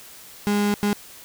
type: tone bursts at uneven times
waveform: 35% pulse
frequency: 205.5 Hz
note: G#3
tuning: 18 cents flat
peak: -17 dBFS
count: 2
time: 0.47-0.74 / 0.83-0.93 s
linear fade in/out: 0 ms
effects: white hiss -44 dBFS RMS until 1.24 s